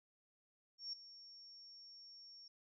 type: tone with ADSR envelope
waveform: sine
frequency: 5500 Hz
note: F8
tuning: 27 cents flat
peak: -40 dBFS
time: 0.78-2.48 s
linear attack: 150 ms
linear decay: 6 ms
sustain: -15 dB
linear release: 4 ms
effects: none